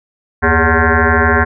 sine tone with frequency modulation, 740 Hz, F#5, in tune, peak -8 dBFS, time 0.42-1.45 s, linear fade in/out 20 ms, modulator 163 Hz, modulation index 6.5, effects none

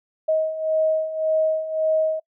sine beating tone pair, 630 / 631.8 Hz, D#5 / D#5, +21 / +26 cents, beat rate 1.8 Hz, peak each -25 / -20 dBFS, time 0.28-2.2 s, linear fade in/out 10 ms, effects noise-tail reverb RT60 0.1 s tail -25 dB re dry

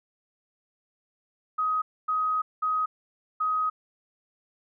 sine tone bursts at uneven times, 1259 Hz, D#6, 20 cents sharp, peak -23 dBFS, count 4, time 1.58-1.82 / 2.08-2.42 / 2.62-2.86 / 3.4-3.7 s, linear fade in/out 10 ms, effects none

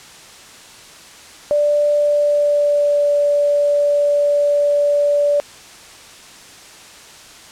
sine tone with pitch glide, 587.3 to 579.9 Hz, D5 to D5, 0 to -22 cents, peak -12 dBFS, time 1.51-5.4 s, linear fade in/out 0 ms, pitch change -22 cents, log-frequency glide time 1.92-3.12 s, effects white hiss -40 dBFS RMS until 7.51 s + low-pass 8000 Hz 12 dB/octave

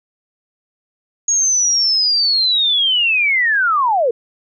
sine linear sweep, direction down, 6645 to 440 Hz, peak -12 dBFS, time 1.28-4.11 s, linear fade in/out 5 ms, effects none

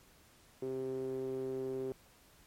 sawtooth tone with band-pass filter, 131.3 Hz, C3, 6 cents sharp, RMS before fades -38 dBFS, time 0.62-1.92 s, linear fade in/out 0 ms, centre 370 Hz, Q 7.2, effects pink hiss -63 dBFS RMS until 2.46 s + MP3 64 kbps

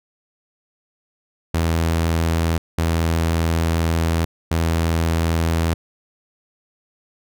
sawtooth tone bursts at uneven times, 82.41 Hz, E2, in tune, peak -13 dBFS, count 3, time 1.54-2.58 / 2.78-4.25 / 4.51-5.74 s, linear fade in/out 5 ms, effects none

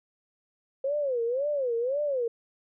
sine tone with vibrato, 523.3 Hz, C5, in tune, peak -25 dBFS, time 0.84-2.28 s, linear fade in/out 5 ms, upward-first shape sine, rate 1.9 Hz, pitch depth 220 cents each way, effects none

